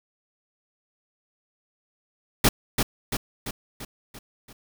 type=noise with echo; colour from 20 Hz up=pink; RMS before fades=-17 dBFS; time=2.44-2.49 s; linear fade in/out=5 ms; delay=340 ms; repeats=6; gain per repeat=-5 dB; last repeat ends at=4.53 s; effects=none